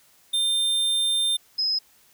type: tone pair in turn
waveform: square / sine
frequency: 3600 / 5091 Hz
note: A7 / D#8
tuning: +39 / +39 cents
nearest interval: tritone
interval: 600 cents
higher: second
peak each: -21 dBFS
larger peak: neither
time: 0.33-1.37 / 1.58-1.79 s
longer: first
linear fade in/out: 10 ms
effects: white hiss -58 dBFS RMS until 2.13 s

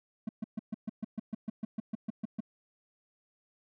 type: tone bursts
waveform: triangle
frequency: 218.1 Hz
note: A3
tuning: 15 cents flat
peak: -29 dBFS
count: 15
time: 0.27-2.405 s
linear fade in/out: 5 ms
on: 21 ms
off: 130 ms
effects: none

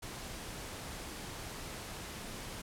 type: noise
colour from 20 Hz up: pink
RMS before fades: -44 dBFS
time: 0.02-2.62 s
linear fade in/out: 10 ms
effects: low-pass 12000 Hz 12 dB/octave

